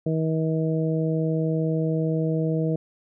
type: harmonic tone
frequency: 159.6 Hz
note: D#3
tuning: 44 cents sharp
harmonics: 1 / 2 / 3 / 4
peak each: -23 / -28 / -28 / -33 dBFS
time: 0.06-2.76 s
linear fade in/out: 5 ms
effects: none